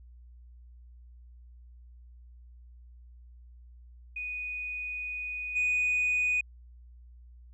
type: tone with level steps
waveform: sine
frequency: 2480 Hz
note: D#7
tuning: 6 cents flat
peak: -33 / -23 dBFS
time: 4.16-6.41 s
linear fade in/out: 5 ms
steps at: 5.55 s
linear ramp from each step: 20 ms
effects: tanh soft clip ceiling -22 dBFS + added 60 Hz sine -49 dBFS peak until 7.53 s